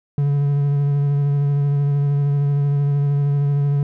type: tone with vibrato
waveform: triangle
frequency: 142.6 Hz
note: C#3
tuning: 49 cents sharp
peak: -13 dBFS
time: 0.18-3.83 s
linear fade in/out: 2 ms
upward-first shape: sine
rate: 13 Hz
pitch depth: 19 cents each way
effects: none